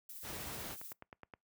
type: noise with tremolo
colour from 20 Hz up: violet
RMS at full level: -47 dBFS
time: 0.09-0.93 s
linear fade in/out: 5 ms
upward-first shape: triangle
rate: 16 Hz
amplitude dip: 40%
type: noise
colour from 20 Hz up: pink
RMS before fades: -45 dBFS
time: 0.22-0.77 s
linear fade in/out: 50 ms
type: click train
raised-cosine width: 0.5 ms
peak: -34 dBFS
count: 9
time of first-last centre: 0.5-1.338 s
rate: 9.55 Hz
effects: noise-tail reverb RT60 0.2 s tail -26 dB re dry + high-pass 60 Hz 12 dB/octave